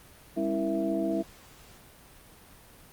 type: tone cluster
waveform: sine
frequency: 201.4 / 273.3 / 328.8 / 467.9 / 662 Hz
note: G3 / C#4 / E4 / A#4 / E5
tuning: +47 / -24 / -4 / +6 / +7 cents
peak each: -33 / -34 / -29 / -38 / -32 dBFS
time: 0.36-1.23 s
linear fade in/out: 20 ms
effects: pink hiss -53 dBFS RMS until 2.92 s + Opus 32 kbps